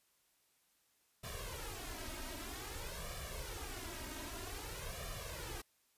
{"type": "noise with flanger", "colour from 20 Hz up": "pink", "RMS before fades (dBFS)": -45, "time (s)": [1.23, 5.62], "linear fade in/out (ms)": 10, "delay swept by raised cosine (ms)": [1.7, 3.2], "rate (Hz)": 0.52, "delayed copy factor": 0.8, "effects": ["white hiss -75 dBFS RMS until 5.97 s", "resampled to 32000 Hz"]}